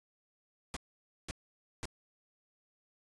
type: noise bursts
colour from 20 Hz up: pink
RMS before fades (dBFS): -39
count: 3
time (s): 0.74-1.855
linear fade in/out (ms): 0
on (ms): 25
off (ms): 520
effects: resampled to 22050 Hz